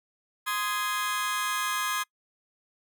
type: chord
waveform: sawtooth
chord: Ab major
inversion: first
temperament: just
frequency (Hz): 1038.3 / 1245.9 / 1661.2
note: C6 / Eb6 / Ab6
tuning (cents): -14 / +2 / 0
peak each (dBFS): -28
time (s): 0.46-2.04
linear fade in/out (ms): 20
effects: noise-tail reverb RT60 0.1 s tail -25 dB re dry